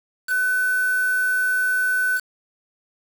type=tone with quantisation; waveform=sine; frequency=1505 Hz; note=F#6; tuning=29 cents sharp; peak=-18 dBFS; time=0.27-2.21 s; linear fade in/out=50 ms; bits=5; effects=none